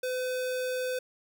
square tone, 507 Hz, B4, 45 cents sharp, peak -30 dBFS, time 0.03-0.99 s, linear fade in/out 5 ms, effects none

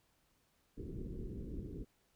pink low-pass noise, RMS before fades -44 dBFS, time 0.77-1.85 s, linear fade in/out 10 ms, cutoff 430 Hz, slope 48 dB/octave, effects pink hiss -75 dBFS RMS until 2.15 s

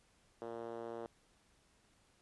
5% pulse tone with band-pass filter, 116 Hz, A#2, 8 cents flat, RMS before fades -45 dBFS, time 0.42-1.06 s, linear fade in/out 0 ms, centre 440 Hz, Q 1.8, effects pink hiss -71 dBFS RMS until 2.21 s + resampled to 24000 Hz

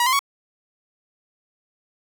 sawtooth tone with pitch steps, 961 / 1035.9 / 1116.7 Hz, B5 / C6 / C#6, -48 / -18 / +12 cents, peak -13 dBFS, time 0-0.192 s, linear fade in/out 2 ms, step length 64 ms, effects none

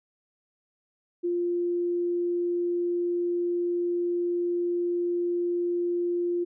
sine tone, 349.2 Hz, F4, in tune, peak -24 dBFS, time 1.23-6.45 s, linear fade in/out 20 ms, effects none

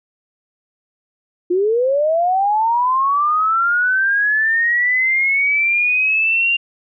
sine linear sweep, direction up, 344 to 2794 Hz, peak -13 dBFS, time 1.5-6.57 s, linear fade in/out 10 ms, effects none

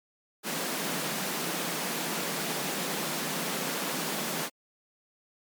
pink high-pass noise, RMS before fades -32 dBFS, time 0.43-4.5 s, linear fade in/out 50 ms, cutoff 150 Hz, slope 96 dB/octave, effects MP3 96 kbps

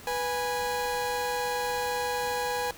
30% pulse tone pair together, 491.7 / 826.9 Hz, B4 / G#5, -8 / -8 cents, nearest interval major sixth, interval 900 cents, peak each -28 dBFS, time 0.07-2.71 s, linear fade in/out 2 ms, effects pink hiss -47 dBFS RMS until 2.77 s

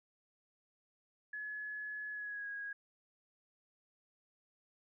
sine tone with pitch glide, 1700 to 1647.8 Hz, G#6 to G#6, +40 to -14 cents, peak -40 dBFS, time 1.33-2.73 s, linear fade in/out 5 ms, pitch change -54 cents, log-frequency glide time 2.11-2.49 s, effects none

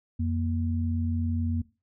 sine tone pair together, 88.2 / 235.6 Hz, F2 / A#3, +18 / +19 cents, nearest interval octave + perfect fourth, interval 1701 cents, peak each -26 / -30 dBFS, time 0.19-1.62 s, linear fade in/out 10 ms, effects noise-tail reverb RT60 0.3 s tail -19 dB re dry

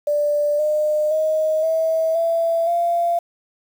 sine tone with pitch steps, 588 / 606.6 / 625.8 / 645.7 / 666.1 / 687.2 Hz, D5 / D#5 / D#5 / E5 / E5 / F5, +2 / -44 / +10 / -36 / +18 / -28 cents, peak -16 dBFS, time 0.07-3.19 s, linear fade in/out 5 ms, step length 520 ms, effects 7-bit

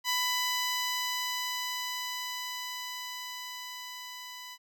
10% pulse tone with level ramp, 996 Hz, B5, 14 cents sharp, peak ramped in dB -18 to -34 dBFS, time 0.04-4.58 s, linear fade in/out 50 ms, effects none

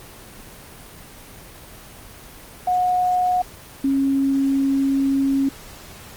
sine tone pair in turn, 727 / 272.9 Hz, F#5 / C#4, -31 / -27 cents, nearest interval octave + perfect fourth, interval 1696 cents, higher first, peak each -16 dBFS, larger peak neither, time 2.67-3.42 / 3.84-5.49 s, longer second, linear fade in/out 5 ms, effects pink hiss -41 dBFS RMS until 6.16 s + Opus 24 kbps

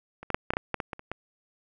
clicks, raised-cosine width 0.5 ms, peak -26 / -15 / -6 / -10 / -14 / -10 / -12 / -15 / -19 / -27 / -17 dBFS, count 11, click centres 0.23 / 0.303 / 0.345 / 0.505 / 0.536 / 0.569 / 0.743 / 0.802 / 0.932 / 0.994 / 1.116 s, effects none

